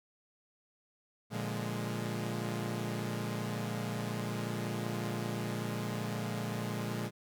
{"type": "chord", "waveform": "sawtooth", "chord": "Bb dominant seventh", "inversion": "none", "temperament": "equal", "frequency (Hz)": [116.54, 146.83, 174.61, 207.7], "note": ["Bb2", "D3", "F3", "Ab3"], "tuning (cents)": [0, 0, 0, 0], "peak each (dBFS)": [-34, -39, -38, -35], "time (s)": [1.3, 7.11], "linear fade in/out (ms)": 50, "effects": []}